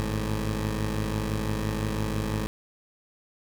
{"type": "tone pair together", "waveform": "15% pulse", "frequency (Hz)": [50.89, 107.7], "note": ["G#1", "A2"], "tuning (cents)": [-34, -37], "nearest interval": "octave + minor second", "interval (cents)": 1297, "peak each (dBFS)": -23, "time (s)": [0, 2.47], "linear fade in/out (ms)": 0, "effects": []}